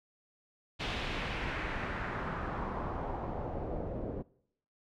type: noise with low-pass filter sweep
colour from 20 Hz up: pink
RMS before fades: -37 dBFS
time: 0.79-4.23 s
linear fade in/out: 20 ms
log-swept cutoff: 3500 to 450 Hz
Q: 1.8
effects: noise-tail reverb RT60 0.7 s tail -22 dB re dry